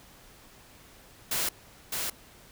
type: noise with echo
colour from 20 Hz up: white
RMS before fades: -29 dBFS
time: 1.31-1.49 s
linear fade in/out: 5 ms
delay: 610 ms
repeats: 1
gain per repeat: -3 dB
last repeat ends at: 2.1 s
effects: pink hiss -54 dBFS RMS until 2.51 s